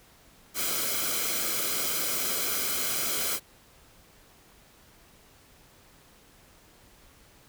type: noise with comb filter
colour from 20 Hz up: white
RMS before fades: -29 dBFS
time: 0.54-3.4 s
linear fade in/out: 50 ms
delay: 1.1 ms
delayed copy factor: -0.65
effects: pink hiss -57 dBFS RMS until 7.48 s